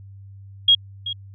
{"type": "tone with echo", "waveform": "sine", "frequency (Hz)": 3279, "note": "G#7", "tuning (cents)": -23, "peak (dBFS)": -10, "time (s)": [0.68, 0.75], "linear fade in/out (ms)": 5, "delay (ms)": 380, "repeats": 1, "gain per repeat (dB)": -14, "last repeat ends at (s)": 1.13, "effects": ["added 98 Hz sine -39 dBFS peak until 1.34 s"]}